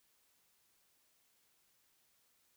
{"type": "silence", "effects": ["white hiss -74 dBFS RMS until 2.56 s"]}